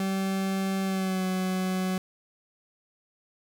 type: tone with pitch glide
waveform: 40% pulse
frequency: 192.5 to 186.27 Hz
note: G3 to F#3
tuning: -31 to +12 cents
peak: -25 dBFS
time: 0-1.98 s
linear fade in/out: 2 ms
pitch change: -57 cents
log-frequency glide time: 0.83-1.25 s
effects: 10-bit